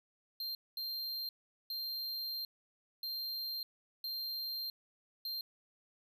square tone bursts at uneven times, 4177 Hz, C8, 4 cents flat, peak -38 dBFS, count 6, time 0.4-0.55 / 0.77-1.29 / 1.7-2.45 / 3.03-3.63 / 4.04-4.7 / 5.25-5.41 s, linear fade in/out 2 ms, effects none

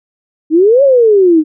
sine exponential two-way sweep, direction up then down, 300.2 to 570 to 300.2 Hz, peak -4 dBFS, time 0.5-1.44 s, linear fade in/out 50 ms, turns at 0.83 s, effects none

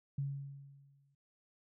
sine tone with exponential decay, 139.4 Hz, C#3, 10 cents sharp, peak -32 dBFS, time 0.18-1.15 s, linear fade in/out 5 ms, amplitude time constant 210 ms, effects none

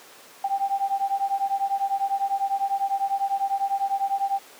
sine beating tone pair, 784 / 794 Hz, G5 / G5, 0 / +22 cents, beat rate 10 Hz, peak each -25 dBFS, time 0.44-4.39 s, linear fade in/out 5 ms, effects pink hiss -47 dBFS RMS until 4.59 s + high-pass 400 Hz 12 dB/octave

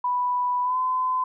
sine tone with pitch glide, 987.8 to 1019.7 Hz, B5 to C6, 0 to -45 cents, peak -21 dBFS, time 0.04-1.24 s, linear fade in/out 5 ms, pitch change +55 cents, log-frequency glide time 0.63-0.77 s, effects none

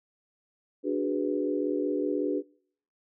sine chord, G# half-diminished seventh, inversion second, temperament equal, 293.7 / 370 / 415.3 / 493.9 Hz, D4 / F#4 / G#4 / B4, 0 / 0 / 0 / 0 cents, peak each -29 / -31 / -32 / -33 dBFS, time 0.83-2.43 s, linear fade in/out 50 ms, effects noise-tail reverb RT60 0.6 s tail -25 dB re dry

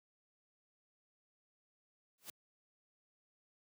white noise with exponential growth, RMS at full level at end -43 dBFS, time 2.18-2.3 s, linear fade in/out 1 ms, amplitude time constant 24 ms, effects high-pass 100 Hz 12 dB/octave

